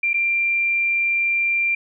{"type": "tone with dropouts", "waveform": "sine", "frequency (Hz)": 2373, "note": "D7", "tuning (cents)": 17, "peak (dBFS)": -17, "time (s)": [0.03, 1.75], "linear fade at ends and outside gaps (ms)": 5, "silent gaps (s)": [0.133, 0.141], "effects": []}